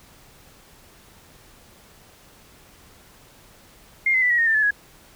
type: tone with pitch steps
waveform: sine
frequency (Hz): 2120 / 2049 / 1980.3 / 1914 / 1849.8 / 1787.9 / 1728 / 1670.1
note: C7 / C7 / B6 / A#6 / A#6 / A6 / A6 / G#6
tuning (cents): +22 / -37 / +4 / +45 / -14 / +27 / -32 / +9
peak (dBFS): -16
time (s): 4.06-4.708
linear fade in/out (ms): 5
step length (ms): 81
effects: pink hiss -51 dBFS RMS until 5.15 s